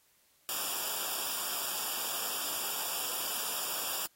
white noise with comb filter, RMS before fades -35 dBFS, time 0.49-4.06 s, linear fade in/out 0 ms, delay 0.48 ms, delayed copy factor -1, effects white hiss -68 dBFS RMS until 4.15 s + AAC 48 kbps

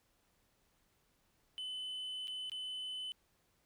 sine tone with dropouts, 3022 Hz, F#7, 36 cents sharp, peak -37 dBFS, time 1.58-3.12 s, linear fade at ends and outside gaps 0 ms, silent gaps 2.273-2.28 / 2.497-2.518 s, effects tanh soft clip ceiling -39 dBFS + pink hiss -75 dBFS RMS until 3.65 s

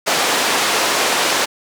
pink band-pass noise, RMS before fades -17 dBFS, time 0.06-1.46 s, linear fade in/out 20 ms, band 470 to 8100 Hz, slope 12 dB/octave, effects none

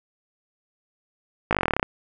slowing click train, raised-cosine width 0.5 ms, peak -5 dBFS, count 14, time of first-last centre 1.51-1.829 s, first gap 18 ms, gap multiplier 1.05, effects none

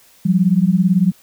sine beating tone pair, 174.61 / 192.61 Hz, F3 / G3, 0 / -30 cents, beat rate 18 Hz, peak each -14 dBFS, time 0.25-1.12 s, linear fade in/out 10 ms, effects white hiss -50 dBFS RMS until 1.22 s

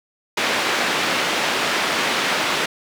white band-pass noise, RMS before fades -21 dBFS, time 0.37-2.66 s, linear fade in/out 5 ms, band 210 to 2900 Hz, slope 12 dB/octave, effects none

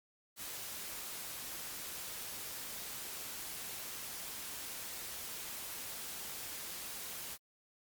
white noise, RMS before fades -44 dBFS, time 0.36-7.38 s, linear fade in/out 50 ms, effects Opus 48 kbps

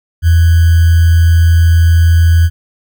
sine tone with sample-and-hold, 83.4 Hz, E2, 21 cents sharp, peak -4 dBFS, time 0.22-2.5 s, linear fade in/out 50 ms, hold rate 1575 Hz, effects none

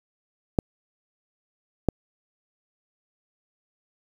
clicks, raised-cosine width 2 ms, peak -6 dBFS, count 2, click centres 0.588 / 1.887 s, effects 7-bit

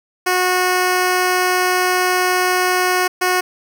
10% pulse tone bursts at uneven times, 365.1 Hz, F#4, 23 cents flat, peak -6 dBFS, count 2, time 0.26-3.08 / 3.21-3.41 s, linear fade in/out 10 ms, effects none

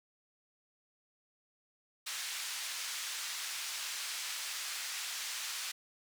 white band-pass noise, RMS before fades -40 dBFS, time 2.06-5.72 s, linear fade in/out 10 ms, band 1400 to 6900 Hz, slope 12 dB/octave, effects none

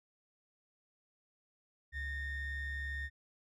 triangle ring-modulated tone, 884 Hz, A5, 8 cents sharp, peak -32 dBFS, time 1.92-3.1 s, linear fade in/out 50 ms, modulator 955 Hz, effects none

